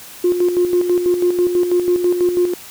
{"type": "tone with tremolo", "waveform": "sine", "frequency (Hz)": 355, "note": "F4", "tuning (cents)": 28, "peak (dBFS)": -10, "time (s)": [0.24, 2.54], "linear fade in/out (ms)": 5, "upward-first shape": "square", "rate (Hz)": 6.1, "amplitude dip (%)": 55, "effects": ["tanh soft clip ceiling -6 dBFS", "white hiss -37 dBFS RMS until 2.7 s"]}